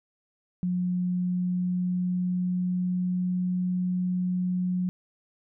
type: tone with pitch glide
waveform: sine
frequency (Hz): 179.8 to 181.36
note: F#3 to F#3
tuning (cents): -49 to -34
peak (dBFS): -24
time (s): 0.63-4.89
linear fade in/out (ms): 0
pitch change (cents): +15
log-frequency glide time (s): 0.89-3.59
effects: none